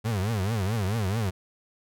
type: tone with vibrato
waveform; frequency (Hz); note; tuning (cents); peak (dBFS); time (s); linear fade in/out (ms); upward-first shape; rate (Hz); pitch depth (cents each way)
35% pulse; 103.7; G#2; -2; -23; 0.04-1.31; 20; triangle; 4.6; 250
effects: none